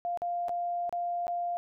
sine tone with dropouts, 698.5 Hz, F5, in tune, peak -29 dBFS, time 0.05-1.57 s, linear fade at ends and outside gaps 0 ms, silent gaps 0.174-0.219 / 0.484-0.493 / 0.894-0.926 / 1.269-1.28 s, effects none

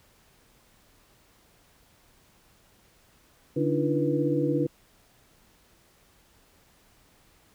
sine tone cluster, 144.8 / 288.7 / 305.7 / 342.1 / 486.8 Hz, D3 / D4 / D#4 / F4 / B4, -24 / -30 / -30 / -36 / -25 cents, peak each -29 dBFS, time 3.56-4.67 s, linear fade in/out 10 ms, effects pink hiss -61 dBFS RMS until 7.54 s

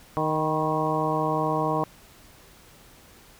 harmonic tone with a mistuned harmonic, 155.56 Hz, D#3, in tune, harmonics 1 / 2 / 3 / 4 / 5 / 6 / 7, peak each -30 / -30 / -30 / -30 / -30 / -30 / -30 dBFS, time 0.17-1.84 s, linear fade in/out 0 ms, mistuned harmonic 6, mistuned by +59 cents, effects pink hiss -52 dBFS RMS until 3.39 s

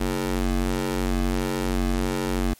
20% pulse ring-modulated tone, 92.5 Hz, F#2, in tune, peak -14 dBFS, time 0-2.54 s, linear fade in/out 10 ms, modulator 138 Hz, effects white hiss -53 dBFS RMS until 2.59 s + MP3 64 kbps

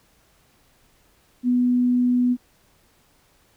sine tone, 246.9 Hz, B3, in tune, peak -16 dBFS, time 1.43-2.37 s, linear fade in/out 50 ms, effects pink hiss -60 dBFS RMS until 3.56 s

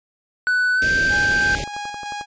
triangle tone with pitch glide, 1490 to 1564.1 Hz, F#6 to G6, +12 to -4 cents, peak -14 dBFS, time 0.47-1.55 s, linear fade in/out 0 ms, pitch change +84 cents, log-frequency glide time 0.75-0.87 s
pink band-stop noise, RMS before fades -27 dBFS, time 0.82-1.64 s, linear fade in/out 0 ms, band 670 to 2000 Hz, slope 96 dB/octave
sawtooth tone with tremolo, 824 Hz, G#5, 14 cents flat, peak -23 dBFS, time 1.09-2.26 s, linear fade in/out 50 ms, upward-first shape square, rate 3.1 Hz, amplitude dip 30%
click train, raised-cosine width 1 ms, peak -23 dBFS, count 13, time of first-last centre 1.14-2.211 s, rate 11.2 Hz
effects resampled to 16000 Hz

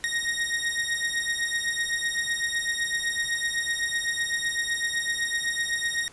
sawtooth beating tone pair, 1864.7 / 1872.6 Hz, A#6 / A#6, 0 / +7 cents, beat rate 7.9 Hz, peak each -25 dBFS, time 0.04-6.08 s, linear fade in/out 0 ms, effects pink hiss -51 dBFS RMS until 6.12 s + resampled to 24000 Hz

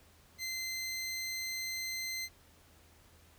20% pulse tone, 2068 Hz, C7, 21 cents flat, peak -31 dBFS, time 0.38-2.29 s, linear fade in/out 50 ms, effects added 81 Hz sine -64 dBFS peak until 3.38 s + pink hiss -63 dBFS RMS until 3.38 s

